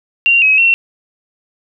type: tone with pitch steps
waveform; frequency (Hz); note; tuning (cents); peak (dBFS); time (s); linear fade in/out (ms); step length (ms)
sine; 2764 / 2552 / 2719; F7 / D#7 / F7; -19 / +43 / -47; -7; 0.26-0.74; 0; 160
effects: none